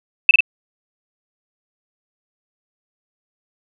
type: tone with echo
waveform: sine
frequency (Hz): 2637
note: E7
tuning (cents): 0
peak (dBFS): -3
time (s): 0.29-0.31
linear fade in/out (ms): 2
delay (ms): 48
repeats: 2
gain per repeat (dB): -3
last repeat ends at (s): 0.406
effects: none